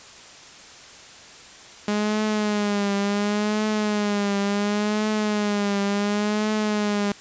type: tone with vibrato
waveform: sawtooth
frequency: 207.2 Hz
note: G#3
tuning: 4 cents flat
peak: -17 dBFS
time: 1.88-7.12 s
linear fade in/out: 2 ms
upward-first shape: triangle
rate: 0.7 Hz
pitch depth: 67 cents each way
effects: white hiss -44 dBFS RMS until 7.2 s + resampled to 16000 Hz